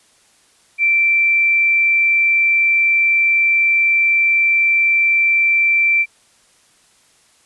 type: tone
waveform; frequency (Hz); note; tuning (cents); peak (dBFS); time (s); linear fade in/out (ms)
sine; 2344; D7; -4; -11; 0.78-6.06; 50
effects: white hiss -54 dBFS RMS until 7.45 s + resampled to 24000 Hz